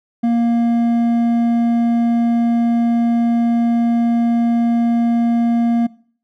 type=tone with hard clipping; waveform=triangle; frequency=234.1 Hz; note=A#3; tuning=8 cents sharp; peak=-14 dBFS; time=0.23-5.87 s; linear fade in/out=10 ms; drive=9 dB; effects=noise-tail reverb RT60 0.5 s tail -21 dB re dry